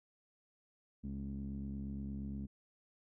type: tone with low-pass filter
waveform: sawtooth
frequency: 68.6 Hz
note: C#2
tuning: 17 cents flat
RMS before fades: -42 dBFS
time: 1.03-2.47 s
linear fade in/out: 20 ms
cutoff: 230 Hz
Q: 7.5
effects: none